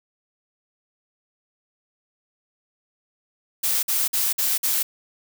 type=noise bursts; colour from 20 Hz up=blue; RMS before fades=-22 dBFS; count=5; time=3.63-4.83 s; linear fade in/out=10 ms; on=200 ms; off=50 ms; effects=none